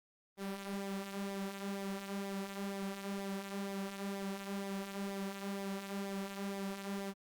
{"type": "tone with flanger", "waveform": "sawtooth", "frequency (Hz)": 197.1, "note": "G3", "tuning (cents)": 10, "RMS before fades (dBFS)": -41, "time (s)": [0.37, 7.14], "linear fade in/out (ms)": 50, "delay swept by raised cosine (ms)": [0.69, 5.29], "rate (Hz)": 2.1, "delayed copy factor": -0.5, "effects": ["Opus 32 kbps"]}